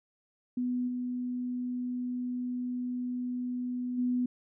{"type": "tone with level steps", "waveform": "sine", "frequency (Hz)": 248, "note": "B3", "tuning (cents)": 7, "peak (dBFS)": [-28, -31, -26], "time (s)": [0.57, 4.26], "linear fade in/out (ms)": 5, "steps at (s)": [0.87, 3.97], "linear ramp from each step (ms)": 20, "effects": []}